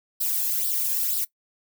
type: noise with flanger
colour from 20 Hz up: violet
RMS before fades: -25 dBFS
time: 0.2-1.25 s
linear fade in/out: 10 ms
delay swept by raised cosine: 0.22 to 1.2 ms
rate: 2.1 Hz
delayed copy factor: +0.65
effects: noise-tail reverb RT60 0.1 s tail -20 dB re dry